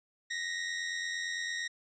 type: tone pair together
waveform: sawtooth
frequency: 1867 / 1955.8 Hz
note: A#6 / B6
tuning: +2 / -17 cents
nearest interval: minor second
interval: 81 cents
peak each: -31 / -37 dBFS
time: 0.3-1.68 s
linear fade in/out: 10 ms
effects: resampled to 16000 Hz